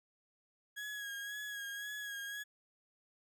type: tone with vibrato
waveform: 35% pulse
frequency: 1658 Hz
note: G#6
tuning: 3 cents flat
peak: -39 dBFS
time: 0.76-2.44 s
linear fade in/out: 20 ms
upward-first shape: sine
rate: 1.9 Hz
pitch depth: 36 cents each way
effects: none